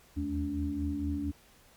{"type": "tone cluster", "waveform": "sine", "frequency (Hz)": [76.6, 80.9, 214.6, 286.9], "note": ["D#2", "E2", "A3", "D4"], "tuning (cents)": [-27, -32, -43, -40], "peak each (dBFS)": [-38, -36, -40, -32], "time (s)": [0.16, 1.32], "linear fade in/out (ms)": 20, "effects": ["pink hiss -60 dBFS RMS until 1.76 s", "MP3 96 kbps"]}